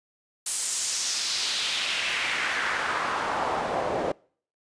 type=noise with band-pass filter sweep; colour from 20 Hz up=pink; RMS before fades=-28 dBFS; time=0.46-4.12 s; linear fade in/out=5 ms; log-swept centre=9200 to 520 Hz; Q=1.9; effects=noise-tail reverb RT60 0.5 s tail -25 dB re dry + resampled to 22050 Hz